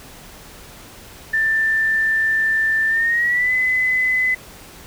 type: tone with pitch glide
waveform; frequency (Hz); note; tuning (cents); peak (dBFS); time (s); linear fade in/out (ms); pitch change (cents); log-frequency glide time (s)
sine; 1777 to 2018; A6 to B6; +17 to +37; -15; 1.33-4.35; 10; +220; 2.88-3.53
effects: pink hiss -41 dBFS RMS until 4.86 s